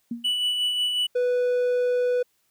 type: tone with exponential decay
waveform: sine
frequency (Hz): 235.4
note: A#3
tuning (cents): +17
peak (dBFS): -24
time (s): 0.11-0.33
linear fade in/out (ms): 5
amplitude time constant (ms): 47
type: tone with tremolo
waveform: triangle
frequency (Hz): 2960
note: F#7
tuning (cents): 0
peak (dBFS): -19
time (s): 0.24-1.07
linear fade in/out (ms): 10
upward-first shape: sine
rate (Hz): 5.5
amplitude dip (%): 35
type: tone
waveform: triangle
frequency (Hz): 493.9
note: B4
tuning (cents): 0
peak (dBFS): -18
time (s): 1.15-2.23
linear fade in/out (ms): 10
effects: white hiss -69 dBFS RMS until 2.5 s